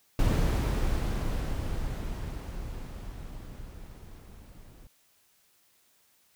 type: noise with level ramp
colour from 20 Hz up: brown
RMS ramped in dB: -23 to -51 dBFS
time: 0.19-4.87 s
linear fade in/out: 2 ms
effects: white hiss -66 dBFS RMS until 6.35 s